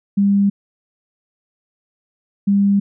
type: tone pair in turn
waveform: sine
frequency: 200 / 200 Hz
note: G3 / G3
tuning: +35 / +35 cents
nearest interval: unison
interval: 0 cents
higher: neither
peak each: -11 dBFS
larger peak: neither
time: 0.17-0.5 / 2.47-2.8 s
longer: neither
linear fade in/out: 10 ms
effects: none